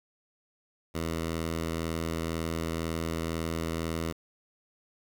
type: tone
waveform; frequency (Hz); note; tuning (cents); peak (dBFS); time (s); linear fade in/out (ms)
10% pulse; 82; E2; -9; -22; 0.94-4.13; 20
effects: 9-bit